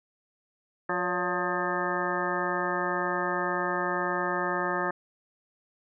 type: harmonic tone with a mistuned harmonic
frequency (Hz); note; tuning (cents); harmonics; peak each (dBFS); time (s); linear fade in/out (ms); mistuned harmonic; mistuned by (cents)
178.1; F3; +34; 1 / 2 / 3 / 4 / 5 / 6 / 7 / 9 / 10; -38 / -33 / -35 / -36 / -35 / -36 / -33 / -35 / -35; 0.89-4.91; 5; 3; +76
effects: none